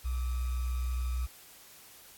sine tone with sample-and-hold, 61.9 Hz, B1, 5 cents sharp, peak -29 dBFS, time 0.04-1.27 s, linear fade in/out 20 ms, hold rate 1225 Hz, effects white hiss -54 dBFS RMS until 2.17 s + AAC 64 kbps

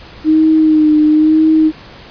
sine tone with vibrato, 310 Hz, D#4, 6 cents flat, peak -6 dBFS, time 0.24-1.72 s, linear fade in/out 50 ms, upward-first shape sine, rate 1 Hz, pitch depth 33 cents each way, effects pink hiss -36 dBFS RMS until 2.1 s + resampled to 11025 Hz

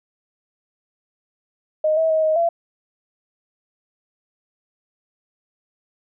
sine tone with pitch steps, 620 / 645 / 633 / 627 / 677 Hz, D#5 / E5 / D#5 / D#5 / E5, -6 / -38 / +30 / +13 / +46 cents, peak -15 dBFS, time 1.84-2.49 s, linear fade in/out 5 ms, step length 130 ms, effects none

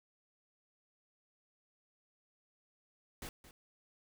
pink noise with echo, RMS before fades -45 dBFS, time 3.22-3.29 s, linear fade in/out 2 ms, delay 220 ms, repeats 1, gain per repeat -13 dB, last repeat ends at 3.51 s, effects none

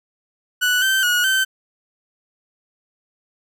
30% pulse tone with pitch steps, 1480 / 1549 / 1452 / 1543 Hz, F#6 / G6 / F#6 / G6, 0 / -21 / -33 / -28 cents, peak -13 dBFS, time 0.61-1.45 s, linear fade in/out 20 ms, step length 210 ms, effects none

